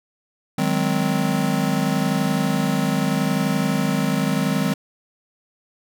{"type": "chord", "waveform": "square", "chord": "Ab dominant seventh", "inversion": "second", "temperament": "just", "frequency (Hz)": [155.74, 186.89, 207.7, 259.6], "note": ["Eb3", "Gb3", "Ab3", "C4"], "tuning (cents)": [2, 18, 0, -13], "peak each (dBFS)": -25, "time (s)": [0.58, 4.74], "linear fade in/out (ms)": 5, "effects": []}